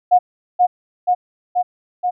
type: tone with echo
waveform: sine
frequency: 722 Hz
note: F#5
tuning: 43 cents flat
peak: -7 dBFS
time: 0.11-0.19 s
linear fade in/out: 20 ms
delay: 480 ms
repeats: 4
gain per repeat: -2 dB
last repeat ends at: 2.11 s
effects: none